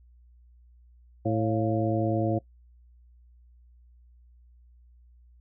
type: harmonic tone with a mistuned harmonic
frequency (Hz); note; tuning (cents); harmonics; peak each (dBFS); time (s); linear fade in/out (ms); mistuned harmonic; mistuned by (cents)
110; A2; 0; 1 / 2 / 3 / 4 / 5 / 6; -28 / -32 / -28 / -38 / -30 / -33; 1.25-2.39; 10; 6; +86
effects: noise-tail reverb RT60 0.1 s tail -20 dB re dry + added 60 Hz sine -53 dBFS peak until 5.4 s